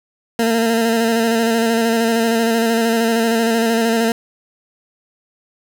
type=tone with vibrato; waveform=20% pulse; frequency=228.2 Hz; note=A#3; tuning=37 cents flat; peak=-9 dBFS; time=0.39-4.12 s; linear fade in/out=2 ms; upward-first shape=square; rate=13 Hz; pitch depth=26 cents each way; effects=none